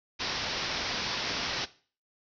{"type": "low-pass noise", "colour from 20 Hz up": "white", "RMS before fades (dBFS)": -33, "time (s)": [0.19, 1.66], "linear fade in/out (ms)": 20, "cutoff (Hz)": 5700, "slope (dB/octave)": 96, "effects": ["noise-tail reverb RT60 0.4 s tail -17 dB re dry"]}